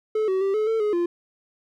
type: tone with pitch steps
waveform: triangle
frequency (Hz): 432.9 / 378.4 / 390.7 / 429.9 / 447.5 / 420 / 346.6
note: A4 / F#4 / G4 / A4 / A4 / G#4 / F4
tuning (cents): -28 / +39 / -6 / -40 / +29 / +19 / -13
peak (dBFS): -18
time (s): 0.15-1.06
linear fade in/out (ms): 5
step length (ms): 130
effects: none